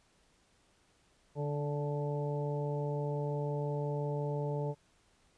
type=harmonic tone with a mistuned harmonic; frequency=145.7 Hz; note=D3; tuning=13 cents flat; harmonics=1 / 2 / 3 / 4 / 5 / 6; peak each=-34 / -46 / -38 / -41 / -54 / -44 dBFS; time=1.35-4.75 s; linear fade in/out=50 ms; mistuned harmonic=2; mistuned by=+31 cents; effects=pink hiss -69 dBFS RMS until 5.37 s + resampled to 22050 Hz